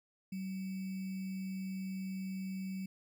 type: tone with sample-and-hold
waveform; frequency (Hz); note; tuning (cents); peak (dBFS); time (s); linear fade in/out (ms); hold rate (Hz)
sine; 190; F#3; +46; -37; 0.32-2.86; 5; 2450
effects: none